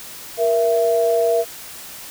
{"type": "tone pair together", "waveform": "sine", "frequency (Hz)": [470.9, 666], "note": ["A#4", "E5"], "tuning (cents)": [18, 18], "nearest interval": "tritone", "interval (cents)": 600, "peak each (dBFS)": -17, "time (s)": [0.37, 1.45], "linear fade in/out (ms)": 50, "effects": ["white hiss -36 dBFS RMS until 2.1 s"]}